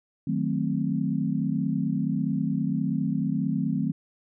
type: chord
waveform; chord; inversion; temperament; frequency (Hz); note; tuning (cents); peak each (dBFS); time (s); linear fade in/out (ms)
sine; D# diminished seventh; none; equal; 155.56 / 185 / 220 / 261.6; D#3 / F#3 / A3 / C4; 0 / 0 / 0 / 0; -29; 0.27-3.92; 5
effects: none